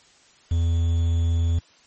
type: tone with quantisation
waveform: triangle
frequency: 83.9 Hz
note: E2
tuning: 31 cents sharp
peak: -16 dBFS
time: 0.51-1.59 s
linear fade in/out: 5 ms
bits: 7
effects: white hiss -55 dBFS RMS until 1.86 s + MP3 32 kbps